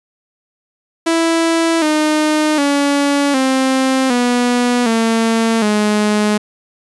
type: tone with pitch steps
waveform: sawtooth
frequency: 330 / 306.1 / 284 / 263.4 / 244.4 / 226.7 / 210.3 Hz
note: E4 / D#4 / C#4 / C4 / B3 / A#3 / G#3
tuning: +2 / -28 / +42 / +12 / -18 / -48 / +22 cents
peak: -8 dBFS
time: 1.06-6.38 s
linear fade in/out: 10 ms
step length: 760 ms
effects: resampled to 24000 Hz